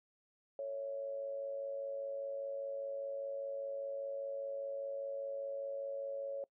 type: tone with amplitude modulation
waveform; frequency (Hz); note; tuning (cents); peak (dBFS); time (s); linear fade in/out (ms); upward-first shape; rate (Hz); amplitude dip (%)
sine; 554.4; C#5; 0; -35; 0.59-6.44; 2; sine; 105; 55
effects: noise-tail reverb RT60 0.1 s tail -22 dB re dry